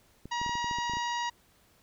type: clicks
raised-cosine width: 3 ms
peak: -29 dBFS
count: 11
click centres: 0.256 / 0.415 / 0.463 / 0.494 / 0.554 / 0.644 / 0.712 / 0.786 / 0.897 / 0.936 / 0.97 s
type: harmonic tone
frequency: 954 Hz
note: A#5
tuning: 40 cents sharp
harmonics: 1 / 2 / 3 / 4 / 5 / 6 / 7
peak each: -31 / -37 / -41 / -43 / -45 / -47 / -48 dBFS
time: 0.31-1.3 s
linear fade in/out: 10 ms
effects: pink hiss -64 dBFS RMS until 1.82 s